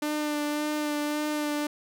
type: tone with vibrato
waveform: sawtooth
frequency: 298.3 Hz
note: D4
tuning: 27 cents sharp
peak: -23 dBFS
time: 0.02-1.67 s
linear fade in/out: 5 ms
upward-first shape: sine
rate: 1.8 Hz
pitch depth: 19 cents each way
effects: none